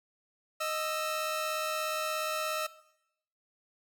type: tone pair together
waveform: sawtooth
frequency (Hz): 622.3 / 1321.5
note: D#5 / E6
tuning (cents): 0 / +4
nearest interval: octave + minor second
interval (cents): 1304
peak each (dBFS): -30 / -30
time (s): 0.6-2.67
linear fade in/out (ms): 10
effects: noise-tail reverb RT60 0.8 s tail -18 dB re dry